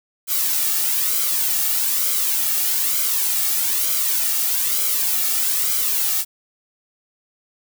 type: noise with flanger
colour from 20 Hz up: blue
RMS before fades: -20 dBFS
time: 0.27-6.25 s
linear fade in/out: 50 ms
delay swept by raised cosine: 1.1 to 2 ms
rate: 1.1 Hz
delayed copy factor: -0.6
effects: none